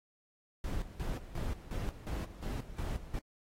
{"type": "noise with tremolo", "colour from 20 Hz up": "brown", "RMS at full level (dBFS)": -36, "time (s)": [0.64, 3.19], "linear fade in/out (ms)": 2, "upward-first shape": "square", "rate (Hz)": 2.8, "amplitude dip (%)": 75, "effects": ["AAC 48 kbps"]}